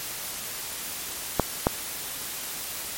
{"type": "clicks", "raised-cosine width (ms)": 1, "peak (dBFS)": -4, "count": 2, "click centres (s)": [1.397, 1.669], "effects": ["white hiss -34 dBFS RMS until 2.97 s", "MP3 64 kbps"]}